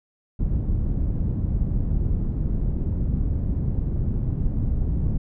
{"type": "low-pass noise", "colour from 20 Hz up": "pink", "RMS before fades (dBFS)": -23, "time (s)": [0.39, 5.18], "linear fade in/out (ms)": 10, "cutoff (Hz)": 160, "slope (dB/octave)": 12, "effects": []}